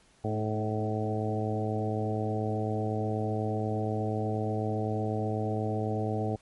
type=harmonic tone with a mistuned harmonic; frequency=108.2 Hz; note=A2; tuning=29 cents flat; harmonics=1 / 2 / 3 / 4 / 5 / 6 / 7; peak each=-31 / -35 / -37 / -35 / -39 / -39 / -37 dBFS; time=0.24-6.36 s; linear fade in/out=5 ms; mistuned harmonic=3; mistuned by=-22 cents; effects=pink hiss -62 dBFS RMS until 6.41 s + MP3 48 kbps